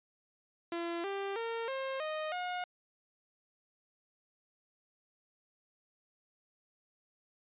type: tone with pitch steps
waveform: sawtooth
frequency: 340 / 395.1 / 459.1 / 533.5 / 620 / 720.4 Hz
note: F4 / G4 / A#4 / C5 / D#5 / F#5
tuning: -46 / +14 / -26 / +34 / -6 / -46 cents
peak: -31 dBFS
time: 0.72-2.64 s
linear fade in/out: 2 ms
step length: 320 ms
effects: resampled to 8000 Hz